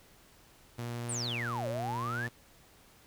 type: tone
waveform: sawtooth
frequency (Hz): 119.2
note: A#2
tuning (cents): +39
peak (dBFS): -32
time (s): 0.78-2.29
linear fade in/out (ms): 10
type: exponential two-way sweep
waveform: sine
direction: down then up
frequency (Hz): 9530 to 530 to 1800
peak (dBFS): -34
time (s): 1.09-2.27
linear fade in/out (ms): 5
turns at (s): 1.68
effects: pink hiss -60 dBFS RMS until 3.06 s

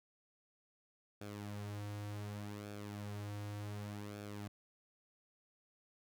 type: tone with flanger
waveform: sawtooth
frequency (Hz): 103.2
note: G#2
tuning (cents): -10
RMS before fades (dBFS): -45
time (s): 1.21-4.48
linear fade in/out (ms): 5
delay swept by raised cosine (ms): 1 to 5.1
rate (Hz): 0.67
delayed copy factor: -0.6
effects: none

